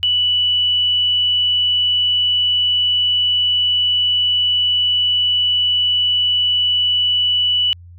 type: tone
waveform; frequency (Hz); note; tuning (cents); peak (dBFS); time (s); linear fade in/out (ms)
sine; 2960; F#7; 0; -13; 0.03-7.73; 0
effects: added 87 Hz sine -37 dBFS peak until 7.98 s